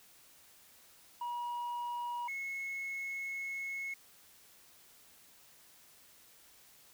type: tone pair in turn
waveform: sine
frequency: 960 / 2183 Hz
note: B5 / C#7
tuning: -49 / -27 cents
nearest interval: octave + major second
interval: 1422 cents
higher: second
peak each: -33 / -35 dBFS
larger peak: first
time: 1.21-2.28 / 2.28-3.94 s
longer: second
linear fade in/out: 5 ms
effects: tanh soft clip ceiling -35 dBFS + white hiss -61 dBFS RMS until 6.93 s